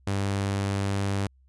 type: tone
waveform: sawtooth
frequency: 99 Hz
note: G2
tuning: 18 cents sharp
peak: -21 dBFS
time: 0.07-1.27 s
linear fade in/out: 5 ms
effects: added 65 Hz sine -56 dBFS peak until 1.48 s + resampled to 24000 Hz